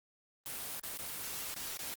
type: noise with dropouts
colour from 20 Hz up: white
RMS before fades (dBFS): -41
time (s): 0.46-1.94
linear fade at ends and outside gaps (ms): 0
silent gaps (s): 0.797-0.836 / 0.973-0.989 / 1.542-1.563 / 1.771-1.791
effects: Opus 24 kbps